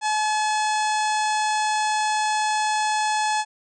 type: harmonic tone with a mistuned harmonic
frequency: 856 Hz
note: A5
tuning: 48 cents flat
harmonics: 1 / 2 / 3 / 4 / 5 / 6 / 7 / 8 / 9 / 10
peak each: -21 / -29 / -33 / -35 / -36 / -37 / -40 / -36 / -39 / -38 dBFS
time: 0.01-3.45 s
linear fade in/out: 50 ms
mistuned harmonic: 8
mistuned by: -29 cents
effects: none